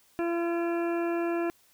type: harmonic tone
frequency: 340.4 Hz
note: F4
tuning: 44 cents flat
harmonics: 1 / 2 / 3 / 4 / 5 / 7 / 8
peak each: -27 / -34 / -41 / -41 / -42 / -45 / -48 dBFS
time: 0.19-1.5 s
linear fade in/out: 0 ms
effects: white hiss -63 dBFS RMS until 1.73 s